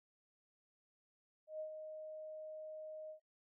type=tone with ADSR envelope; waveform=sine; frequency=622.3 Hz; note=D#5; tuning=in tune; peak=-40 dBFS; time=1.47-3.2 s; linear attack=130 ms; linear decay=92 ms; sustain=-6 dB; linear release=100 ms; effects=noise-tail reverb RT60 0.1 s tail -21 dB re dry